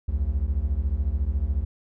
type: beating tone pair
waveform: triangle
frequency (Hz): 61.74 / 75.74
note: B1 / D#2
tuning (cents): 0 / -46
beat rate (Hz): 14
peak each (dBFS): -23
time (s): 0.08-1.65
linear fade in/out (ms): 10
effects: none